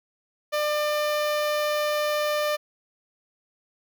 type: tone with notch filter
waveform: sawtooth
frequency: 598 Hz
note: D5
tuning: 31 cents sharp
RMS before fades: -25 dBFS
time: 0.52-2.57 s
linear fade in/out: 20 ms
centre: 8300 Hz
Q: 1.6
effects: none